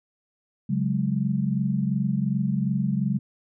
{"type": "chord", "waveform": "sine", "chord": "C# suspended fourth", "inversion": "none", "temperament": "equal", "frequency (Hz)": [138.59, 185, 207.7], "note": ["C#3", "F#3", "G#3"], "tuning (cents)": [0, 0, 0], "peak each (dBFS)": -26, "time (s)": [0.69, 3.19], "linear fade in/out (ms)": 10, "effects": []}